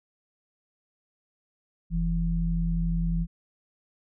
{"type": "tone pair together", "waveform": "sine", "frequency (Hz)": [44.45, 167.2], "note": ["F1", "E3"], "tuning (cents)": [31, 25], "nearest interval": "octave + major seventh", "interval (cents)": 2294, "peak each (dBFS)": -26, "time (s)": [1.9, 3.27], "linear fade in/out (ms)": 50, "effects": []}